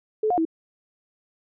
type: tone with pitch steps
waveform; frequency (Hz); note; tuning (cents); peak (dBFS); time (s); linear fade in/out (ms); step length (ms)
sine; 432.1 / 716 / 324.6; A4 / F5 / E4; -31 / +43 / -27; -19; 0.23-0.452; 5; 74
effects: none